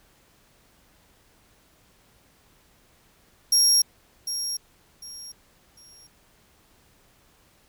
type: tone with echo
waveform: 30% pulse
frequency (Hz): 5588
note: F8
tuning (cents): 0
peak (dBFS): -12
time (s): 3.52-3.82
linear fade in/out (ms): 5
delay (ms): 750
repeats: 3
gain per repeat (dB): -11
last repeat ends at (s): 6.07
effects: pink hiss -60 dBFS RMS until 7.68 s